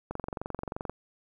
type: click train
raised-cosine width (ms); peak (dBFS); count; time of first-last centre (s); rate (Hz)
1; -20; 19; 0.11-0.896; 22.9
effects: 10-bit